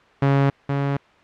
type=tone pair in turn; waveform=sawtooth; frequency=138.59 / 140.04 Hz; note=C#3 / C#3; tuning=0 / +18 cents; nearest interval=unison; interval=18 cents; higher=second; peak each=-11 / -16 dBFS; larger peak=first; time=0.22-0.5 / 0.69-0.97 s; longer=neither; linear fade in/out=5 ms; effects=white hiss -52 dBFS RMS until 1.23 s + low-pass 2000 Hz 12 dB/octave